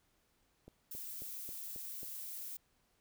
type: click train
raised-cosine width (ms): 2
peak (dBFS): -39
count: 6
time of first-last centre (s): 0.68-2.031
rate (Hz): 3.7
type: noise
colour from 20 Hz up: violet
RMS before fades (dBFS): -45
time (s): 0.91-2.57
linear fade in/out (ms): 5
effects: pink hiss -75 dBFS RMS until 3 s